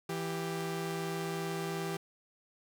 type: tone pair together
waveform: sawtooth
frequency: 165.33 / 393.5 Hz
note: E3 / G4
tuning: +5 / +7 cents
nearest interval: octave + minor third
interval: 1502 cents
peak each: -33 / -33 dBFS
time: 0.09-1.97 s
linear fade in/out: 5 ms
effects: none